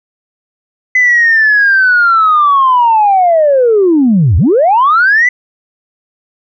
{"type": "linear two-way sweep", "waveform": "sine", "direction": "down then up", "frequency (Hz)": [2028, 72.9, 2028], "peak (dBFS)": -4, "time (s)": [0.95, 5.29], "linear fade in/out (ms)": 5, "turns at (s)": 4.37, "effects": ["tanh soft clip ceiling -1 dBFS"]}